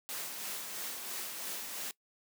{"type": "noise with tremolo", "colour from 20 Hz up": "white", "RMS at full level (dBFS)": -39, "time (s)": [0.09, 1.91], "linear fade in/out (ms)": 0, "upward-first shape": "sine", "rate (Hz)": 3, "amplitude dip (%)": 35, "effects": ["noise-tail reverb RT60 0.1 s tail -21 dB re dry", "high-pass 200 Hz 12 dB/octave"]}